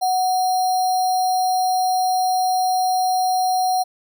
sine tone with sample-and-hold, 740 Hz, F#5, in tune, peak -16 dBFS, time 0.01-3.84 s, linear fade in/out 20 ms, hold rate 4900 Hz, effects none

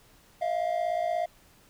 triangle tone pair together, 640 / 696.8 Hz, D#5 / F5, +49 / -4 cents, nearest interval minor second, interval 147 cents, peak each -28 / -26 dBFS, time 0.41-1.26 s, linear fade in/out 10 ms, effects pink hiss -59 dBFS RMS until 1.69 s

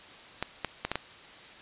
clicks, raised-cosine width 0.3 ms, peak -13 dBFS, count 5, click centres 0.426 / 0.647 / 0.85 / 0.916 / 0.956 s, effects white hiss -49 dBFS RMS until 1.61 s + resampled to 8000 Hz

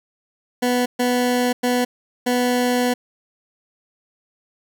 20% pulse tone bursts at uneven times, 246.9 Hz, B3, in tune, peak -12 dBFS, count 4, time 0.62-0.86 / 0.99-1.53 / 1.63-1.85 / 2.26-2.94 s, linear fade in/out 10 ms, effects none

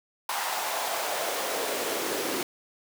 pink noise with high-pass filter sweep, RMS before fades -30 dBFS, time 0.29-2.43 s, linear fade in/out 2 ms, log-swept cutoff 920 to 330 Hz, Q 2.4, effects none

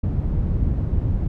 white low-pass noise, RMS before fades -21 dBFS, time 0.03-1.28 s, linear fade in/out 10 ms, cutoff 100 Hz, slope 12 dB/octave, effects none

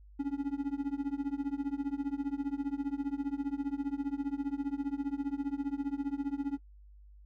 triangle tone with tremolo, 280.6 Hz, C#4, 21 cents sharp, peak -25 dBFS, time 0.19-6.58 s, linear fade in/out 10 ms, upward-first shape triangle, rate 15 Hz, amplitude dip 100%, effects noise-tail reverb RT60 0.1 s tail -19 dB re dry + added 50 Hz sine -52 dBFS peak until 7.25 s

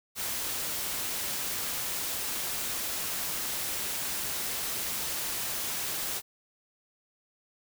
white noise, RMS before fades -33 dBFS, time 0.15-6.22 s, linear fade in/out 50 ms, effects none

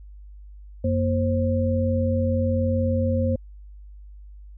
sine tone cluster, 91.1 / 235.6 / 529 Hz, F#2 / A#3 / C5, -26 / +19 / +19 cents, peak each -22 / -25 / -25 dBFS, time 0.84-3.36 s, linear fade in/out 5 ms, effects added 50 Hz sine -40 dBFS peak until 4.57 s

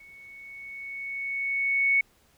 sine tone with level ramp, 2217 Hz, C#7, in tune, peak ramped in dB -48 to -18 dBFS, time 0-2.01 s, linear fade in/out 5 ms, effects pink hiss -63 dBFS RMS until 2.37 s

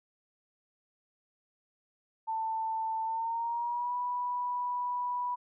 sine tone with pitch glide, 890 to 981.8 Hz, A5 to B5, +20 to -10 cents, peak -30 dBFS, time 2.27-5.36 s, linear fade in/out 20 ms, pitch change +170 cents, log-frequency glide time 3.03-3.95 s, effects none

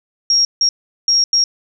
sine tone bursts at uneven times, 5588 Hz, F8, in tune, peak -10 dBFS, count 4, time 0.3-0.45 / 0.61-0.69 / 1.08-1.24 / 1.33-1.44 s, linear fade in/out 2 ms, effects none

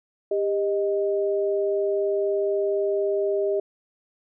sine tone pair together, 398.3 / 622.3 Hz, G4 / D#5, +28 / 0 cents, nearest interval minor sixth, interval 772 cents, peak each -22 / -26 dBFS, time 0.31-3.6 s, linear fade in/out 5 ms, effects none

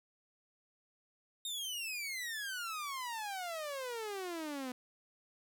sawtooth exponential sweep, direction down, 3729 to 247 Hz, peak -35 dBFS, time 1.45-4.72 s, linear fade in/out 2 ms, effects none

